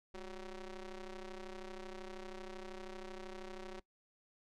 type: ring-modulated tone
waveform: sawtooth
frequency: 190.4 Hz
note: F#3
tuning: 50 cents sharp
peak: -38 dBFS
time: 0.14-3.8 s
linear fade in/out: 5 ms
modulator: 174 Hz
effects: noise-tail reverb RT60 0.1 s tail -20 dB re dry + low-pass 6000 Hz 12 dB/octave